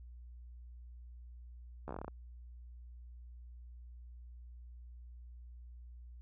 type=slowing click train; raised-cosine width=1 ms; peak=-28 dBFS; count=10; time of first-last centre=1.88-2.08 s; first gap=13 ms; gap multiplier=1.13; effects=added 60 Hz sine -49 dBFS peak until 6.21 s